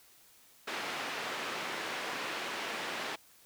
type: band-pass noise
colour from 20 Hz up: white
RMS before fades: -38 dBFS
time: 0.67-3.16 s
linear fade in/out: 10 ms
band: 250 to 2500 Hz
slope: 12 dB/octave
effects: white hiss -61 dBFS RMS until 3.45 s